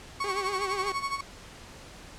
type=tone with tremolo; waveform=35% pulse; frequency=1108.7 Hz; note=C#6; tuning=in tune; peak=-25 dBFS; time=0.2-1.21 s; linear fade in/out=5 ms; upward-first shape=sine; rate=12 Hz; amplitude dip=75%
type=tone with vibrato; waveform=sawtooth; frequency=392 Hz; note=G4; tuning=in tune; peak=-28 dBFS; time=0.24-0.92 s; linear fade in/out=2 ms; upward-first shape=triangle; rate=8.4 Hz; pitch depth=100 cents each way
effects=pink hiss -47 dBFS RMS until 2.18 s + low-pass 8000 Hz 12 dB/octave